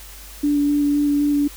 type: tone with vibrato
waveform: sine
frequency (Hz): 290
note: D4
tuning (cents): -22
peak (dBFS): -15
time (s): 0.43-1.48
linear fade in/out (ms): 10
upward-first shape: square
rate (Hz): 3.9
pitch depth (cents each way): 9
effects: added 50 Hz sine -40 dBFS peak until 1.56 s + white hiss -41 dBFS RMS until 1.56 s